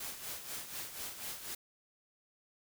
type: noise with tremolo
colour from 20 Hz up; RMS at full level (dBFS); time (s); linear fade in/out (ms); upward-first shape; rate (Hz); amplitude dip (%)
white; -41; 0-1.55; 5; sine; 4.1; 60
effects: none